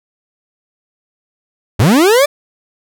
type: linear sweep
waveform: 40% pulse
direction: up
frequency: 82.41 to 598 Hz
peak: -6 dBFS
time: 1.79-2.26 s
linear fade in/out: 10 ms
effects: none